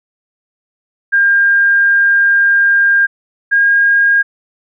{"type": "tone pair in turn", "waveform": "sine", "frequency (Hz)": [1605, 1623.6], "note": ["G6", "G#6"], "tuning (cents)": [40, -40], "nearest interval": "unison", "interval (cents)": 20, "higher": "second", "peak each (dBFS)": -7, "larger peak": "neither", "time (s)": [[1.12, 3.07], [3.51, 4.23]], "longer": "first", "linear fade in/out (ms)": 20, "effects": []}